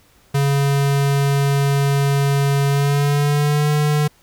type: tone with pitch glide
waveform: square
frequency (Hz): 140 to 149.18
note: C#3 to D3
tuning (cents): +18 to +27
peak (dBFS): -15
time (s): 0.34-4.08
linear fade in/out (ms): 10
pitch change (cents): +109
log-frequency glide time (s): 2.68-3.7
effects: pink hiss -54 dBFS RMS until 4.22 s